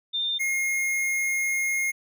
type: tone pair in turn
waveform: sine / square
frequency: 3606 / 2144 Hz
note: A7 / C7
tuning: +42 / +42 cents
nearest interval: major sixth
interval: 900 cents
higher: first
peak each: -24 dBFS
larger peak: neither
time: 0.13-0.39 / 0.39-1.92 s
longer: second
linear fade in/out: 20 ms
effects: none